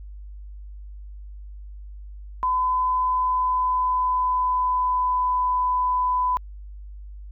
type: tone with pitch glide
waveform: sine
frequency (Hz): 1011 to 1001.1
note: B5 to B5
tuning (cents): +40 to +23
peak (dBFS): -19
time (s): 2.43-6.37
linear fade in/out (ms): 0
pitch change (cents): -17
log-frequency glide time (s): 2.87-5.39
effects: added 50 Hz sine -36 dBFS peak until 7.31 s